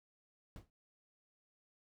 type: noise with exponential decay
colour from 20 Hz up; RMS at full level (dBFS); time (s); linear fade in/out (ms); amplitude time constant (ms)
brown; -45; 0.56-0.7; 1; 30
effects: none